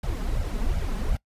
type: noise with flanger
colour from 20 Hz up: brown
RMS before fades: -26 dBFS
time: 0.03-1.17 s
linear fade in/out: 5 ms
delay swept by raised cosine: 1.3 to 4.8 ms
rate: 2.7 Hz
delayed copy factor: +0.85
effects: noise-tail reverb RT60 0.1 s tail -21 dB re dry + resampled to 32000 Hz